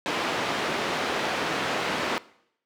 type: band-pass noise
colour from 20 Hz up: pink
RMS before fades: -28 dBFS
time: 0.06-2.18 s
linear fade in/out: 0 ms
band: 300 to 3400 Hz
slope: 12 dB/octave
effects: noise-tail reverb RT60 0.7 s tail -20 dB re dry